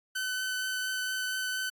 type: tone with vibrato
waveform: sawtooth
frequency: 1515 Hz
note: F#6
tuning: 40 cents sharp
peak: -27 dBFS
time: 0.15-1.7 s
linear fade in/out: 10 ms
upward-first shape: triangle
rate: 4.3 Hz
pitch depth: 12 cents each way
effects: AAC 64 kbps